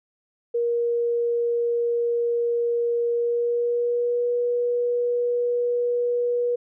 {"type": "tone with pitch glide", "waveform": "sine", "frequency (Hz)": [472.5, 483.3], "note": ["A#4", "B4"], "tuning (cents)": [23, -38], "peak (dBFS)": -20, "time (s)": [0.54, 6.56], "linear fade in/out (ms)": 10, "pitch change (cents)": 39, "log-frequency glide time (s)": [3.12, 4.29], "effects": []}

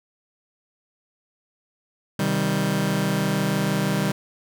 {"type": "chord", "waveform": "sawtooth", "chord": "C minor", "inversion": "none", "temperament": "just", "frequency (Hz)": [130.81, 156.98, 196.22], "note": ["C3", "Eb3", "G3"], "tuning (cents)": [0, 16, 2], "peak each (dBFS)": [-24, -21, -19], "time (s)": [2.19, 4.12], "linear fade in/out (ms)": 5, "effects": []}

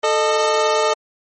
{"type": "tone pair together", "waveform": "25% pulse", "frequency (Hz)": [440, 612.1], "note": ["A4", "D#5"], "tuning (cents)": [0, -28], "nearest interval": "tritone", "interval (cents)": 572, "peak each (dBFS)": -14, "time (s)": [0.03, 0.94], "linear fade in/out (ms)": 10, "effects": ["MP3 32 kbps"]}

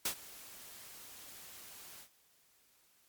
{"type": "noise with ADSR envelope", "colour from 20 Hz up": "white", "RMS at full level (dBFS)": -32, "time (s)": [0.05, 2.09], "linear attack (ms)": 6, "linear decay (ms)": 88, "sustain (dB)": -20, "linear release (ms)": 89, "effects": ["white hiss -69 dBFS RMS until 3.08 s", "MP3 96 kbps"]}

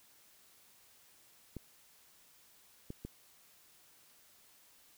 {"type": "clicks", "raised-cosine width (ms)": 3, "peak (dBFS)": -29, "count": 3, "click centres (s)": [1.567, 2.904, 3.05], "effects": ["white hiss -64 dBFS RMS until 4.97 s"]}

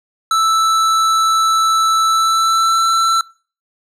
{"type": "tone with pitch glide", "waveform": "square", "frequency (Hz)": [1318.5, 1336.9], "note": ["E6", "E6"], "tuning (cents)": [0, 24], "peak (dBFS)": -12, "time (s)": [0.31, 3.21], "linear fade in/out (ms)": 2, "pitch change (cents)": 24, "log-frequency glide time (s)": [2.07, 2.85], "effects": ["noise-tail reverb RT60 0.4 s tail -23 dB re dry", "low-pass 9000 Hz 12 dB/octave"]}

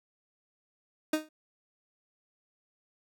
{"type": "tone with exponential decay", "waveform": "30% pulse", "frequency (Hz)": 309.9, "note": "D#4", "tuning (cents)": -7, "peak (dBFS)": -20, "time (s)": [1.13, 1.29], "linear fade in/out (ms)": 5, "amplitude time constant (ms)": 34, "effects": []}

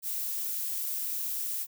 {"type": "noise", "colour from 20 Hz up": "violet", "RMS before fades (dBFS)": -33, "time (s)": [0.02, 1.67], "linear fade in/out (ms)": 50, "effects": []}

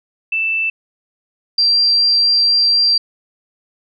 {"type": "tone pair in turn", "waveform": "sine", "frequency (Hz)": [2651, 4724], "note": ["E7", "D8"], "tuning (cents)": [9, 9], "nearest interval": "minor seventh", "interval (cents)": 1000, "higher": "second", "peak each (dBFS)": [-15, -10], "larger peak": "second", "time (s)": [[0.32, 0.7], [1.58, 2.98]], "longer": "second", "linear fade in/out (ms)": 5, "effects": []}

